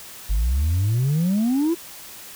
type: exponential sweep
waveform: sine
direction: up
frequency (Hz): 46.99 to 350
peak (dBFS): -15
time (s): 0.29-1.75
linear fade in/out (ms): 20
effects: tanh soft clip ceiling -16 dBFS + white hiss -40 dBFS RMS until 2.35 s